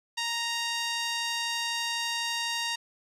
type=tone with band-pass filter; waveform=sawtooth; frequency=932 Hz; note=A#5; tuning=1 cent flat; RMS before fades=-31 dBFS; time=0.17-2.76 s; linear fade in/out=10 ms; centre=4100 Hz; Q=1; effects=resampled to 32000 Hz